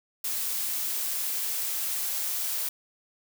blue noise with high-pass filter sweep, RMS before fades -30 dBFS, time 0.24-2.69 s, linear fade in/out 5 ms, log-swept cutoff 230 to 550 Hz, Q 1.5, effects none

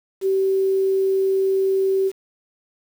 sine tone with quantisation, 384.9 Hz, G4, 32 cents flat, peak -16 dBFS, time 0.21-2.12 s, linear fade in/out 50 ms, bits 7, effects none

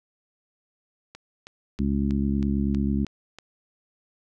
click train, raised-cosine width 0.2 ms, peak -24 dBFS, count 8, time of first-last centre 1.15-3.386 s, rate 3.13 Hz
harmonic tone, 69.3 Hz, C#2, in tune, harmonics 1 / 2 / 3 / 4 / 5, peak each -27 / -31 / -24 / -30 / -36 dBFS, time 1.79-3.05 s, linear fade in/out 5 ms
effects none

